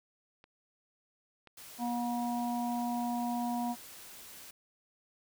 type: clicks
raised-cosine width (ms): 0.3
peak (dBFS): -39 / -37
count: 2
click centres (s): 0.441 / 1.473
type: noise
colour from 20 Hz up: white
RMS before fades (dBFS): -50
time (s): 1.57-4.51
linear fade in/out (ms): 5
type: harmonic tone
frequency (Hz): 240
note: B3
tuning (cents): -49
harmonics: 1 / 3 / 4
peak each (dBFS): -33 / -36 / -40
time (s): 1.78-3.76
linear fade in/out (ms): 50
effects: none